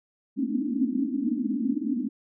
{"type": "band-pass noise", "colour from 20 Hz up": "pink", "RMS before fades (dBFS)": -27, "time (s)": [0.36, 2.09], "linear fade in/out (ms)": 20, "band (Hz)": [220, 300], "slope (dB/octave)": 96, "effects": []}